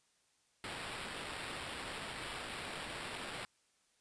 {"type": "noise with sample-and-hold", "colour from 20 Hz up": "blue", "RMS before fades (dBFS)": -44, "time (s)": [0.64, 3.45], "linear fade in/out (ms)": 0, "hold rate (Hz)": 6300, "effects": ["white hiss -74 dBFS RMS until 4 s", "resampled to 22050 Hz"]}